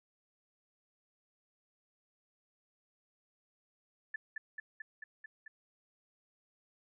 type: tone with echo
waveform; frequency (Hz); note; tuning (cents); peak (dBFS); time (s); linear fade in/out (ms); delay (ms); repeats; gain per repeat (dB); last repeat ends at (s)
sine; 1748; A6; -12; -35; 4.14-4.16; 5; 220; 6; -2; 5.48
effects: none